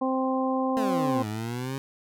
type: harmonic tone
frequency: 261.6 Hz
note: C4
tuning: in tune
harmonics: 1 / 2 / 3 / 4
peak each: -26 / -29 / -31 / -32 dBFS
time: 0.01-1.23 s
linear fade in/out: 10 ms
type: exponential two-way sweep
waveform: 20% pulse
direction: down then up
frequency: 232.2 to 104.7 to 137.6 Hz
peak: -25 dBFS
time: 0.77-1.78 s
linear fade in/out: 0 ms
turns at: 1.27 s
effects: none